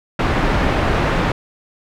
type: low-pass noise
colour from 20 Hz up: pink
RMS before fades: -17 dBFS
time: 0.19-1.32 s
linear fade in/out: 5 ms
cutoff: 2100 Hz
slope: 12 dB/octave
effects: none